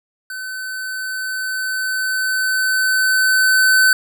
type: tone with level ramp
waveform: square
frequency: 1521 Hz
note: F#6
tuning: 47 cents sharp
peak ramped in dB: -27 to -10 dBFS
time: 0.3-3.93 s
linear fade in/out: 2 ms
effects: none